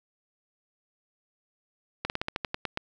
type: slowing click train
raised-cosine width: 0.3 ms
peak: -13 dBFS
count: 10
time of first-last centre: 2.05-2.774 s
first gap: 49 ms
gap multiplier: 1.12
effects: none